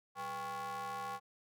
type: ring-modulated tone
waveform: square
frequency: 152.2 Hz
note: D#3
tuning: 38 cents flat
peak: -37 dBFS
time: 0.15-1.2 s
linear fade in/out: 50 ms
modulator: 950 Hz
effects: none

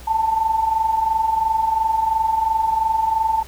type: tone pair together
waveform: sine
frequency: 868.1 / 891 Hz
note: A5 / A5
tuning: -24 / +22 cents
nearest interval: unison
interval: 46 cents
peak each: -23 / -17 dBFS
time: 0.07-3.43 s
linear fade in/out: 10 ms
effects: added 60 Hz sine -38 dBFS peak until 3.47 s + pink hiss -43 dBFS RMS until 3.47 s

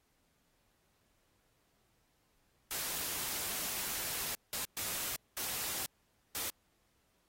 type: noise bursts at uneven times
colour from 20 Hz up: white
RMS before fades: -38 dBFS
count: 5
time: 2.71-4.35 / 4.53-4.65 / 4.77-5.16 / 5.37-5.86 / 6.35-6.5 s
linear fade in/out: 0 ms
effects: pink hiss -75 dBFS RMS until 7.28 s + AAC 48 kbps

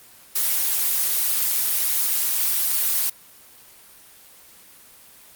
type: noise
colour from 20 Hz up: blue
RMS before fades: -21 dBFS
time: 0.35-3.1 s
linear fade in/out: 10 ms
effects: white hiss -48 dBFS RMS until 5.35 s + Opus 24 kbps

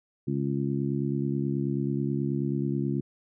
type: harmonic tone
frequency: 69.3 Hz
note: C#2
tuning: in tune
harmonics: 2 / 3 / 4 / 5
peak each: -29 / -31 / -32 / -33 dBFS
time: 0.27-3.01 s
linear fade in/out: 10 ms
effects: none

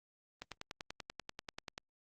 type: click train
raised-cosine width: 0.2 ms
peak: -25 dBFS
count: 15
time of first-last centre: 0.42-1.779 s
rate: 10.3 Hz
effects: Opus 32 kbps

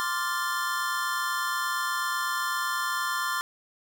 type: chord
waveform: square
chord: D minor seventh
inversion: third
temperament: equal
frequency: 1046.5 / 1174.7 / 1396.9 / 1760 Hz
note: C6 / D6 / F6 / A6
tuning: 0 / 0 / 0 / 0 cents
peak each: -32 / -34 / -33 / -34 dBFS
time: 0-3.41 s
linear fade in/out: 0 ms
effects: none

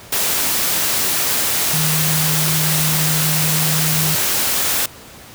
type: tone in noise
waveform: sine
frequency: 155.56 Hz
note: D#3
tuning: in tune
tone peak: -19 dBFS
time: 1.73-4.15 s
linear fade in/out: 5 ms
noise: white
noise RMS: -18 dBFS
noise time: 0.12-4.86 s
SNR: -4 dB
effects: pink hiss -39 dBFS RMS until 5.34 s + high-pass 60 Hz 12 dB/octave

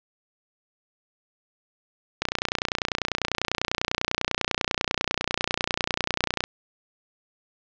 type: click train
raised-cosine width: 0.2 ms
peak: -5 dBFS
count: 128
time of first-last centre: 2.22-6.439 s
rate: 30.1 Hz
effects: low-pass 5000 Hz 12 dB/octave

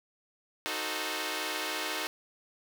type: chord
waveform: 5% pulse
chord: D# diminished seventh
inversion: none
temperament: equal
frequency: 311.1 / 370 / 440 / 523.3 Hz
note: D#4 / F#4 / A4 / C5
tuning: 0 / 0 / 0 / 0 cents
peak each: -25 / -27 / -26 / -28 dBFS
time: 0.66-2.07 s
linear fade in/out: 0 ms
effects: none

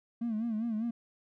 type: tone with vibrato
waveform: triangle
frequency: 224.5 Hz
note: A3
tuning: 35 cents sharp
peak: -27 dBFS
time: 0.21-0.91 s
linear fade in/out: 10 ms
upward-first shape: sine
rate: 5 Hz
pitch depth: 99 cents each way
effects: tanh soft clip ceiling -26 dBFS

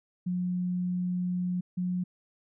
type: tone pair in turn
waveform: sine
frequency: 179.8 / 180.42 Hz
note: F#3 / F#3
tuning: -49 / -43 cents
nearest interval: unison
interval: 6 cents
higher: second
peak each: -27 dBFS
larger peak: neither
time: 0.26-1.61 / 1.77-2.04 s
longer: first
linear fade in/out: 10 ms
effects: none

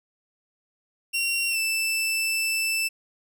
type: tone with pitch glide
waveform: sawtooth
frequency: 2746 to 2649 Hz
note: F7 to E7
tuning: -30 to +8 cents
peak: -20 dBFS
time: 1.13-2.89 s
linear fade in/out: 20 ms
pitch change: -62 cents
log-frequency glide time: 1.49-1.58 s
effects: none

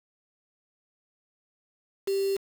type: tone with quantisation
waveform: sine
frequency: 392 Hz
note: G4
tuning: in tune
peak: -24 dBFS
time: 2.07-2.37 s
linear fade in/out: 10 ms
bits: 6
effects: none

